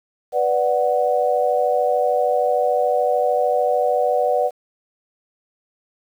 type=chord; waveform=sine; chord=B minor; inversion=none; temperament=equal; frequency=493.9 / 587.3 / 740 Hz; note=B4 / D5 / F#5; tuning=0 / 0 / 0 cents; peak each=-20 dBFS; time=0.32-4.51 s; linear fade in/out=50 ms; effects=8-bit